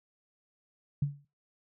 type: tone with exponential decay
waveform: sine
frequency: 142.9 Hz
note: D3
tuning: 47 cents flat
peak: -22 dBFS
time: 1.02-1.25 s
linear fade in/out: 5 ms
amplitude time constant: 49 ms
effects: noise-tail reverb RT60 0.2 s tail -17 dB re dry